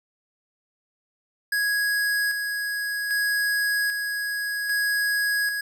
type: tone with tremolo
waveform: square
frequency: 1661.2 Hz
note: G#6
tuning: in tune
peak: -22 dBFS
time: 1.52-5.61 s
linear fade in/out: 5 ms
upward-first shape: square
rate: 0.63 Hz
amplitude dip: 40%
effects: none